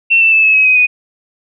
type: tone with pitch steps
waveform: sine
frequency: 2700 / 2663 / 2626 / 2590 / 2554 / 2519 / 2485 Hz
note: E7 / E7 / E7 / E7 / D#7 / D#7 / D#7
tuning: +41 / +17 / -7 / -31 / +45 / +21 / -3 cents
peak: -6 dBFS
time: 0.1-0.87 s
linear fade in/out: 20 ms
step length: 110 ms
effects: none